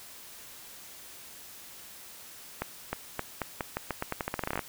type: accelerating click train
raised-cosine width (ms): 0.5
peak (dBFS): -15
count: 20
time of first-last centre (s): 2.62-4.592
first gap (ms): 310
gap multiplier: 0.85
effects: white hiss -48 dBFS RMS until 4.68 s